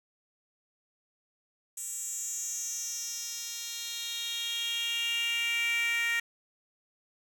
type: tone with high-pass filter sweep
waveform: 10% pulse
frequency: 466.2 Hz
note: A#4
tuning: in tune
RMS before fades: -33 dBFS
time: 1.77-6.2 s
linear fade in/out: 5 ms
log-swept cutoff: 8300 to 2000 Hz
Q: 4.8
effects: none